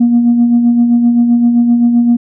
sine tone with tremolo, 237.9 Hz, A#3, 35 cents sharp, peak -3 dBFS, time 0-2.17 s, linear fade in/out 10 ms, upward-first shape sine, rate 7.7 Hz, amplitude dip 45%, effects tanh soft clip ceiling -2 dBFS

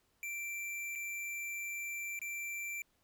square tone with dropouts, 2349 Hz, D7, in tune, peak -39 dBFS, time 0.23-2.82 s, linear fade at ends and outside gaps 1 ms, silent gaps 0.953-0.957 / 2.191-2.216 s, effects pink hiss -75 dBFS RMS until 3.03 s

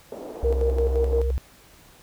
white band-pass noise, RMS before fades -37 dBFS, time 0.12-1.21 s, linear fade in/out 2 ms, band 260 to 640 Hz, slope 24 dB/octave
sine tone, 65.41 Hz, C2, in tune, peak -21 dBFS, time 0.43-1.38 s, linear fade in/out 0 ms
sine tone with tremolo, 466.2 Hz, A#4, in tune, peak -20 dBFS, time 0.44-1.31 s, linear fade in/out 10 ms, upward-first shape square, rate 5.8 Hz, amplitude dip 65%
effects pink hiss -52 dBFS RMS until 2.02 s

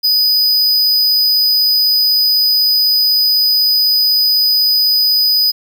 square tone, 4978 Hz, D#8, in tune, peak -10 dBFS, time 0.03-5.52 s, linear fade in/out 20 ms, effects 8-bit

